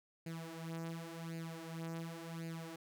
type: tone with flanger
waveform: sawtooth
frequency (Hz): 164.81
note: E3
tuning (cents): 0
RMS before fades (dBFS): -45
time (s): 0.26-2.76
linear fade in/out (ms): 5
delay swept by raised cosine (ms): 0.43 to 6.23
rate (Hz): 0.91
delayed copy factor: +0.75
effects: none